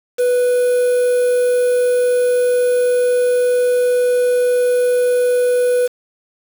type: tone with quantisation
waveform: triangle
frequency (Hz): 493.9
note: B4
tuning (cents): 0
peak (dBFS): -10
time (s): 0.18-5.88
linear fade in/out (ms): 20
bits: 5
effects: none